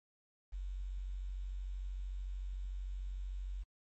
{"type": "tone with quantisation", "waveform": "sine", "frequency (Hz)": 46.67, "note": "F#1", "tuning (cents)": 16, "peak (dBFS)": -38, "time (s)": [0.52, 3.64], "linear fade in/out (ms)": 20, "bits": 11, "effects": ["MP3 32 kbps"]}